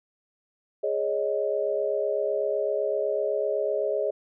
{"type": "chord", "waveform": "sine", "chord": "Ab suspended fourth", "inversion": "none", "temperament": "equal", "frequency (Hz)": [415.3, 554.4, 622.3], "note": ["Ab4", "Db5", "Eb5"], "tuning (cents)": [0, 0, 0], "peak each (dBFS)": -28, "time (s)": [0.83, 4.11], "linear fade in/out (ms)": 10, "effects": []}